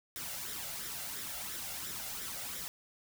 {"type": "noise with flanger", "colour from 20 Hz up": "white", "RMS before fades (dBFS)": -41, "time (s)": [0.16, 2.68], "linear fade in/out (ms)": 0, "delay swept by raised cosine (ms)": [0.54, 1.47], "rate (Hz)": 2.9, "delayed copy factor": 0.55, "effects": []}